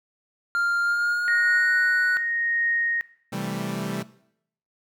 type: tone with pitch glide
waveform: triangle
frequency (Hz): 1396.9 to 1480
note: F6 to F#6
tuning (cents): 0 to 0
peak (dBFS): -19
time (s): 0.55-2.17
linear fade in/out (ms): 0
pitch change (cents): +100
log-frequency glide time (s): 0.82-1.72
type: tone with tremolo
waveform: sine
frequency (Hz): 1864.7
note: A#6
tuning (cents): 0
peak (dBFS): -20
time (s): 1.28-3.01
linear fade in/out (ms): 0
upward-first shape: triangle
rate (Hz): 0.89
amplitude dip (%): 45
type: chord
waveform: sawtooth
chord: A minor seventh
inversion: first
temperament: equal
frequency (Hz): 130.81 / 164.81 / 196 / 220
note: C3 / E3 / G3 / A3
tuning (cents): 0 / 0 / 0 / 0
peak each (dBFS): -30 / -30 / -27 / -31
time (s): 3.32-4.03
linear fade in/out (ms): 10
effects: noise-tail reverb RT60 0.7 s tail -18 dB re dry